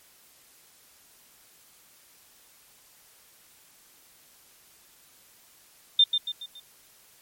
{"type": "tone with echo", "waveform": "sine", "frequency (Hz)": 3600, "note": "A7", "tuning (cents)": 39, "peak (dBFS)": -14, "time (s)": [5.99, 6.04], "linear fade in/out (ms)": 5, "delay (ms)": 140, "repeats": 4, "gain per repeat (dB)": -7, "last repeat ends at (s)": 6.6, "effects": ["white hiss -57 dBFS RMS until 7.21 s", "MP3 64 kbps"]}